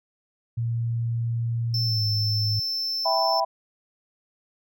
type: tone with pitch glide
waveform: sine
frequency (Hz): 116.54 to 106.25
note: A#2 to G#2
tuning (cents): 0 to +40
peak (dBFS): -23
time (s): 0.57-2.6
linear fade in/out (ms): 10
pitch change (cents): -160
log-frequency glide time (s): 1.84-2.03
type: tone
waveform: triangle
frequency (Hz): 5320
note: E8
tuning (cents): +15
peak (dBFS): -24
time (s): 1.74-3.4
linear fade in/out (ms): 2
type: chord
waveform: sine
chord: E minor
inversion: none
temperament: equal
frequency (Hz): 659.3 / 784 / 987.8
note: E5 / G5 / B5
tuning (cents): 0 / 0 / 0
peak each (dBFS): -25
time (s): 3.05-3.45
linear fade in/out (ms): 10
effects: none